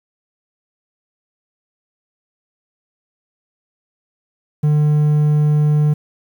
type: tone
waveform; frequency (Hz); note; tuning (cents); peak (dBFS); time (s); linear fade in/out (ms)
triangle; 150; D3; +37; -9; 4.63-5.94; 10
effects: 8-bit